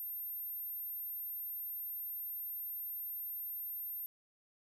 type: tone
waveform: sine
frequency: 13210 Hz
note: G#9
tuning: 10 cents flat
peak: -39 dBFS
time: 0-4.06 s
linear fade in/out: 0 ms
effects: none